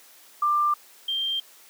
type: tone pair in turn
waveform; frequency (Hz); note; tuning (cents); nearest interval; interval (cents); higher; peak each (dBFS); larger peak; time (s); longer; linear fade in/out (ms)
sine; 1188 / 3172; D6 / G7; +20 / +20; octave + perfect fourth; 1700; second; -19 / -24; first; 0.42-0.74 / 1.08-1.4; neither; 5
effects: white hiss -52 dBFS RMS until 1.69 s + high-pass 300 Hz 12 dB/octave